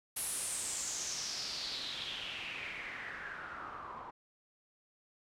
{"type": "noise with low-pass filter sweep", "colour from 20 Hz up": "white", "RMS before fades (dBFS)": -41, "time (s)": [0.16, 4.11], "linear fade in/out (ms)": 10, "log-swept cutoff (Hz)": [11000, 980], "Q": 4.7, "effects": []}